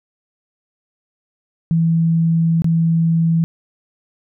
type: tone with dropouts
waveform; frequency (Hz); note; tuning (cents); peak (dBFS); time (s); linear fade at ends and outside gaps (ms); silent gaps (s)
sine; 164.81; E3; 0; -12; 1.71-3.44; 0; 2.62-2.644
effects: none